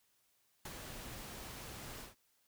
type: noise with ADSR envelope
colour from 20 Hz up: pink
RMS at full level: -44 dBFS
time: 0.65-2.15 s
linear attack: 5 ms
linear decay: 34 ms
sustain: -4 dB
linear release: 140 ms
effects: white hiss -75 dBFS RMS until 2.47 s